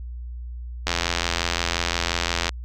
click train, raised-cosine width 0.2 ms, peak -4 dBFS, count 140, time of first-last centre 0.87-2.492 s, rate 85.7 Hz, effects added 60 Hz sine -31 dBFS peak until 2.64 s

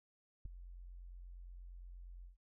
sine tone with ADSR envelope, 44.27 Hz, F1, 24 cents sharp, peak -36 dBFS, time 0.45-2.37 s, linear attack 6 ms, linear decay 5 ms, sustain -13 dB, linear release 130 ms, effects none

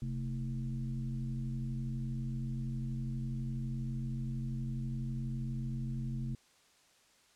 sine tone with frequency modulation, 131.5 Hz, C3, 9 cents sharp, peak -34 dBFS, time 0.02-6.35 s, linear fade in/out 2 ms, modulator 91.8 Hz, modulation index 0.95, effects white hiss -66 dBFS RMS until 7.35 s + low-pass 8000 Hz 12 dB/octave

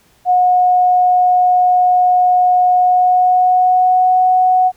sine tone with pitch glide, 726 to 738.3 Hz, F#5 to F#5, -33 to -4 cents, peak -8 dBFS, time 0.25-4.72 s, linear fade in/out 50 ms, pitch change +29 cents, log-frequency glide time 2.73-4.19 s, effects pink hiss -53 dBFS RMS until 4.76 s

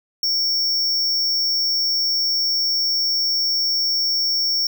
square tone, 5480 Hz, F8, 34 cents flat, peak -18 dBFS, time 0.23-4.67 s, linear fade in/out 2 ms, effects none

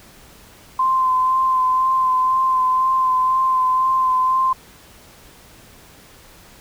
sine tone with vibrato, 1036 Hz, C6, 17 cents flat, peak -14 dBFS, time 0.79-4.53 s, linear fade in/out 5 ms, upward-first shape sine, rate 2 Hz, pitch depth 19 cents each way, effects pink hiss -46 dBFS RMS until 6.6 s

